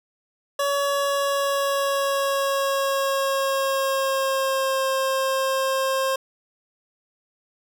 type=tone with pitch glide; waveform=25% pulse; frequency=564 to 532.3 Hz; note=C#5 to C5; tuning=+30 to +30 cents; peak=-17 dBFS; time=0.59-6.16 s; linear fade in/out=5 ms; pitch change=-100 cents; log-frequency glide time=0.77-4.88 s; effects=none